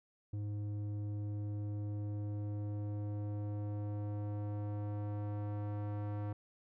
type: tone with low-pass filter sweep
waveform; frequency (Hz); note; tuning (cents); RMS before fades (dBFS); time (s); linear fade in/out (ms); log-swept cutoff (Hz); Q
square; 103.6; G#2; -4; -39; 0.33-6.33; 5; 270 to 1100; 0.83
effects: none